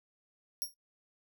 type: tone with exponential decay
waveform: 5% pulse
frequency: 5588 Hz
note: F8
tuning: in tune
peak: -23 dBFS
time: 0.62-0.74 s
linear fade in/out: 0 ms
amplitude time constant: 26 ms
effects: noise-tail reverb RT60 0.1 s tail -19 dB re dry